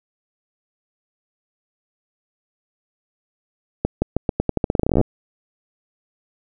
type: accelerating click train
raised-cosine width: 2 ms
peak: -4 dBFS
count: 22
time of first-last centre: 3.85-5.013 s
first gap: 170 ms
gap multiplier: 0.86
effects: none